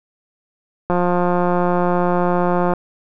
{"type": "click train", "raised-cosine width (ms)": 1, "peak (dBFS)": -5, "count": 326, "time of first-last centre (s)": [0.9, 2.736], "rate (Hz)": 177, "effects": []}